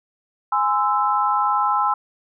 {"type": "chord", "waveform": "sine", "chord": "Ab augmented", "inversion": "none", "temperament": "equal with one note detuned", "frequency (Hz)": [830.6, 1031.5, 1318.5], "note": ["Ab5", "C6", "E6"], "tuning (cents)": [0, -25, 0], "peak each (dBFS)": -21, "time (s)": [0.52, 1.94], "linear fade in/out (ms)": 5, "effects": []}